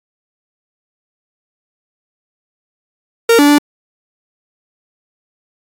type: tone with pitch steps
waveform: 45% pulse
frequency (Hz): 462.1 / 289.5 / 292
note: A#4 / D4 / D4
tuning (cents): -15 / -25 / -10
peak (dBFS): -6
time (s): 3.29-3.584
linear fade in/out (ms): 5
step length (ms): 98
effects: AAC 64 kbps